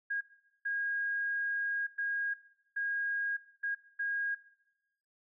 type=tone bursts at uneven times; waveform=sine; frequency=1633 Hz; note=G#6; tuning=30 cents flat; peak=-31 dBFS; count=6; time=0.1-0.21 / 0.65-1.87 / 1.98-2.34 / 2.76-3.37 / 3.63-3.75 / 3.99-4.35 s; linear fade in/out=10 ms; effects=noise-tail reverb RT60 0.9 s tail -17 dB re dry